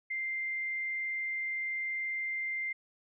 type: tone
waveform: sine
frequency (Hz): 2093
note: C7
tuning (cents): 0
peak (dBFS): -32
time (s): 0.1-2.73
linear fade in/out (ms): 10
effects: none